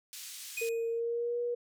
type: band-pass noise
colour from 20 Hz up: white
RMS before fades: -45 dBFS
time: 0.13-0.69 s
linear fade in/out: 0 ms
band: 2800 to 10000 Hz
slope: 12 dB/octave
type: tone with exponential decay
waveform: square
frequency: 2489 Hz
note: D#7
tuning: in tune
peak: -33 dBFS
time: 0.57-1 s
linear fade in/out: 5 ms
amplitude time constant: 92 ms
type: tone with pitch glide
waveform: sine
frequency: 460 to 480.4 Hz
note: A#4 to B4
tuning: -23 to -48 cents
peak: -30 dBFS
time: 0.61-1.55 s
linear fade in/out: 10 ms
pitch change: +75 cents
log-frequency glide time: 0.89-1.4 s
effects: none